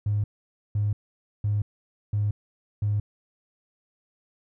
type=tone bursts; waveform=triangle; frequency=103.83 Hz; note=G#2; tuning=in tune; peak=-18 dBFS; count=5; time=0.06-3 s; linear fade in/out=5 ms; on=180 ms; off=510 ms; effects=tanh soft clip ceiling -19 dBFS